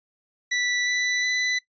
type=tone with pitch steps; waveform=sawtooth; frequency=1967 / 1980.7 / 1994.5 Hz; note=B6 / B6 / B6; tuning=-7 / +5 / +17 cents; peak=-19 dBFS; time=0.51-1.59 s; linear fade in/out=10 ms; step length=360 ms; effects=noise-tail reverb RT60 0.1 s tail -18 dB re dry + resampled to 16000 Hz